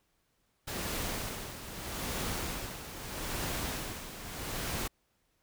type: noise with tremolo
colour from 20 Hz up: pink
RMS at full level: -35 dBFS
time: 0.67-4.88 s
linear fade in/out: 10 ms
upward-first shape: sine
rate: 0.79 Hz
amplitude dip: 65%
effects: pink hiss -75 dBFS RMS until 5.42 s